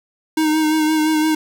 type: tone with vibrato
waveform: square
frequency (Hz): 311.1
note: D#4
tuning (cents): 0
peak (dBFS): -15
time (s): 0.37-1.35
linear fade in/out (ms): 5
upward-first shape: sine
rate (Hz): 5.8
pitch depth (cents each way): 27
effects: 7-bit